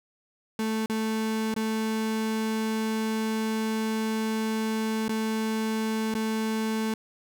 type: tone with dropouts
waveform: 35% pulse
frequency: 220 Hz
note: A3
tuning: in tune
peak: -24 dBFS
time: 0.59-6.94 s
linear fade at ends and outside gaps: 2 ms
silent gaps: 0.86-0.897 / 1.541-1.563 / 5.082-5.092 / 6.141-6.15 s
effects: none